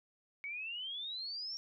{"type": "exponential sweep", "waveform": "sine", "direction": "up", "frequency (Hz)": [2217, 5588], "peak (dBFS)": -39, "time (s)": [0.44, 1.57], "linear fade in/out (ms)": 0, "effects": []}